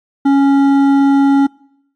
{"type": "tone with hard clipping", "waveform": "sine", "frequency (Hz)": 277.2, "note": "C#4", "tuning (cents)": 0, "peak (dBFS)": -9, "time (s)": [0.25, 1.47], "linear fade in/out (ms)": 10, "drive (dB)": 9, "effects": ["noise-tail reverb RT60 0.8 s tail -26 dB re dry", "MP3 48 kbps"]}